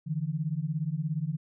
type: beating tone pair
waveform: sine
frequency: 146.83 / 163.83 Hz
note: D3 / E3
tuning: 0 / -10 cents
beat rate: 17 Hz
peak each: -31 dBFS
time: 0.06-1.37 s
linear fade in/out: 20 ms
effects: none